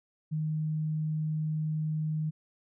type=tone; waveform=sine; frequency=155.2 Hz; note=D#3; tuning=4 cents flat; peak=-28 dBFS; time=0.31-2.31 s; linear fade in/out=20 ms; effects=none